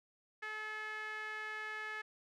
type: tone with band-pass filter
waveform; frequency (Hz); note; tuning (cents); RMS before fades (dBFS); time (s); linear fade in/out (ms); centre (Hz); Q
sawtooth; 430; A4; -40; -43; 0.42-2.02; 10; 1800; 3.8
effects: none